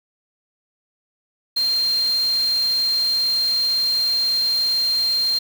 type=tone in noise; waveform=sine; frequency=4186 Hz; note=C8; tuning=in tune; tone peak=-17 dBFS; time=1.56-5.39 s; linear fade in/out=10 ms; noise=white; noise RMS=-35 dBFS; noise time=1.56-5.39 s; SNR=+15 dB; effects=none